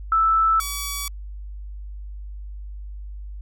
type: tone pair in turn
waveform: sine / 5% pulse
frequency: 1318.5 / 1139.8 Hz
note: E6 / C#6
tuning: 0 / +48 cents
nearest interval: minor third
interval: 252 cents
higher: first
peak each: -15 dBFS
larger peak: neither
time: 0.12-0.6 / 0.6-1.08 s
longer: neither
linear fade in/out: 2 ms
effects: added 50 Hz sine -32 dBFS peak until 3.41 s